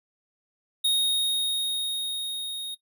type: tone with level ramp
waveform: square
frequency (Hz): 3729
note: A#7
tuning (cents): 0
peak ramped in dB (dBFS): -20 to -32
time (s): 0.84-2.75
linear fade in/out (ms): 10
effects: noise-tail reverb RT60 0.1 s tail -19 dB re dry